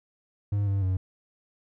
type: tone with pitch steps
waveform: triangle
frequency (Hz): 101.8 / 98.6 / 93.4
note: G#2 / G2 / F#2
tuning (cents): -34 / +11 / +17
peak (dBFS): -21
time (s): 0.52-0.97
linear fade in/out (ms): 5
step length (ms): 150
effects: none